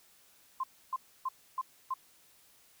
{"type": "tone bursts", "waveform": "sine", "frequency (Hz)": 1046.5, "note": "C6", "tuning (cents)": 0, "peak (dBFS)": -30, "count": 5, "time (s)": [0.6, 1.94], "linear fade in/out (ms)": 5, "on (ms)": 36, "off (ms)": 290, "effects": ["white hiss -63 dBFS RMS until 2.8 s"]}